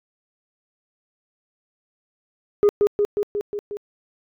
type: tone with echo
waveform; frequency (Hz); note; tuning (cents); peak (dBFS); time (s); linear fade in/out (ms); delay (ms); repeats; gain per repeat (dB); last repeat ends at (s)
sine; 411.3; G#4; -17; -9; 2.63-2.69; 0; 180; 6; -3; 3.77
effects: tanh soft clip ceiling -10 dBFS